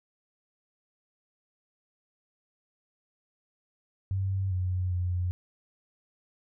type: tone with pitch steps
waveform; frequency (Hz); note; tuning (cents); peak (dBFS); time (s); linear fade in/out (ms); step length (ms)
sine; 96.2 / 91.4 / 89.5; G2 / F#2 / F2; -32 / -21 / +43; -26; 4.11-5.31; 0; 400
effects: none